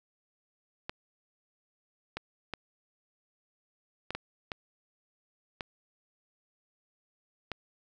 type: clicks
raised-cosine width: 0.3 ms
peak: -19 dBFS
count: 8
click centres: 0.895 / 2.17 / 2.537 / 4.106 / 4.15 / 4.518 / 5.608 / 7.517 s
effects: none